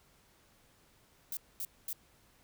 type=noise bursts; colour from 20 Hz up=violet; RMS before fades=-38 dBFS; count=3; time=1.32-1.93 s; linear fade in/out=2 ms; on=50 ms; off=230 ms; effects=pink hiss -66 dBFS RMS until 2.43 s